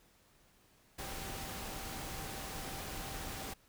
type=tone in noise; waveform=sine; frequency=778 Hz; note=G5; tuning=13 cents flat; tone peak=-51 dBFS; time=0.98-3.54 s; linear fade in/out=10 ms; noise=pink; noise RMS=-43 dBFS; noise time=0.98-3.54 s; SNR=-11 dB; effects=pink hiss -67 dBFS RMS until 3.68 s